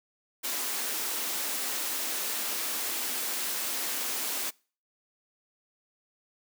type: high-pass noise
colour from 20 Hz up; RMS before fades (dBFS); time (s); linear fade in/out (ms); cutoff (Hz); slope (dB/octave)
white; -32; 0.43-4.51; 20; 210; 96
effects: noise-tail reverb RT60 0.4 s tail -25 dB re dry